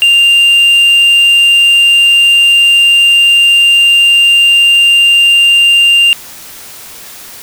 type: tone with tanh clipping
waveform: sine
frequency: 2792 Hz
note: F7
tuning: 1 cent flat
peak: -4 dBFS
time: 0.02-6.13 s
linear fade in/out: 0 ms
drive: 3 dB
effects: white hiss -30 dBFS RMS until 7.42 s